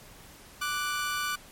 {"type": "tone pair together", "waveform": "sawtooth", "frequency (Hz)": [1174.7, 1482.3], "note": ["D6", "F#6"], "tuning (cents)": [0, 3], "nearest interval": "major third", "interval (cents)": 403, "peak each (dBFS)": -28, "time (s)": [0.61, 1.36], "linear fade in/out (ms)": 10, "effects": ["pink hiss -51 dBFS RMS until 1.51 s", "MP3 64 kbps"]}